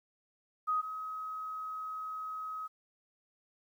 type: tone pair in turn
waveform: sine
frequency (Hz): 1254 / 1270.8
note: D#6 / D#6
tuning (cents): +13 / +36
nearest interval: unison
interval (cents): 23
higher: second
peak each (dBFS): -28 / -37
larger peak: first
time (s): 0.67-0.82 / 0.82-2.68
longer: second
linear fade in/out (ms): 20
effects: 11-bit